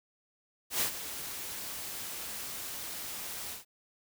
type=noise with ADSR envelope; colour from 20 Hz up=white; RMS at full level=-28 dBFS; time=0.7-3.65 s; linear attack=110 ms; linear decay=97 ms; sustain=-12 dB; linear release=140 ms; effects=none